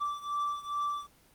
triangle beating tone pair, 1166 / 1168.4 Hz, D6 / D6, -13 / -9 cents, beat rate 2.4 Hz, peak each -31 / -34 dBFS, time 0-1.07 s, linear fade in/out 20 ms, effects pink hiss -62 dBFS RMS until 1.34 s + Opus 24 kbps

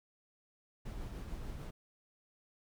brown noise with tremolo, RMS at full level -42 dBFS, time 0.85-1.71 s, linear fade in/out 10 ms, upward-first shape sine, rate 6.7 Hz, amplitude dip 25%, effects none

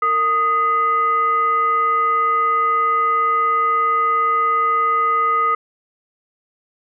sine tone with frequency modulation, 1244.5 Hz, D#6, in tune, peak -14 dBFS, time 0.02-5.55 s, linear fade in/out 5 ms, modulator 786 Hz, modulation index 0.42, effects none

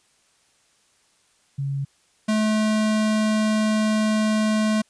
sine / square tone pair in turn, 138.59 / 215.6 Hz, C#3 / A3, 0 / -35 cents, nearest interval minor sixth, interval 765 cents, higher second, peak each -23 / -19 dBFS, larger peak second, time 1.58-1.85 / 2.28-4.82 s, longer second, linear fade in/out 10 ms, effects white hiss -62 dBFS RMS until 4.89 s + resampled to 22050 Hz

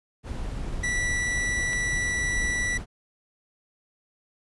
brown noise, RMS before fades -32 dBFS, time 0.23-2.86 s, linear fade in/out 50 ms
45% pulse tone, 1958 Hz, B6, 15 cents flat, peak -25 dBFS, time 0.83-2.78 s, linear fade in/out 10 ms
click, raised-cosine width 0.3 ms, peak -20 dBFS, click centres 1.732 s
effects resampled to 24000 Hz

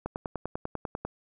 click train, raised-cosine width 1 ms, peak -18 dBFS, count 11, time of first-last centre 0.06-1.05 s, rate 10.1 Hz, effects none

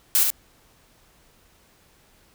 blue noise with echo, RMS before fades -18 dBFS, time 0.15-0.23 s, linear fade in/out 0 ms, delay 73 ms, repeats 1, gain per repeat -4 dB, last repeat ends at 0.303 s, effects pink hiss -58 dBFS RMS until 2.34 s

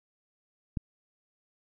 click, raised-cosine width 5 ms, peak -18 dBFS, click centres 0.772 s, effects none

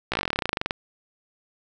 slowing click train, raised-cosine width 0.3 ms, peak -8 dBFS, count 21, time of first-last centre 0.12-0.709 s, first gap 16 ms, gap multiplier 1.06, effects none

